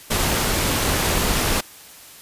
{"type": "noise with amplitude modulation", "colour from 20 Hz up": "pink", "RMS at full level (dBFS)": -18, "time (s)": [0.1, 1.61], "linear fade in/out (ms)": 10, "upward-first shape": "sine", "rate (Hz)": 236, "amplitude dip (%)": 50, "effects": ["white hiss -43 dBFS RMS until 2.21 s", "resampled to 32000 Hz"]}